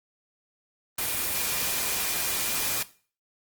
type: tone in noise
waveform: sine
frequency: 2409 Hz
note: D7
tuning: 43 cents sharp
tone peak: -39 dBFS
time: 0.98-2.83 s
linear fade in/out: 5 ms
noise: white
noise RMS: -28 dBFS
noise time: 0.98-2.83 s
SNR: -14 dB
effects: noise-tail reverb RT60 0.4 s tail -17 dB re dry + Opus 24 kbps